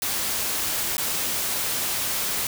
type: noise with dropouts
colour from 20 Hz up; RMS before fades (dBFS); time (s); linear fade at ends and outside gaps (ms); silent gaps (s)
white; -26; 0.02-2.47; 2; 0.969-0.98
effects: none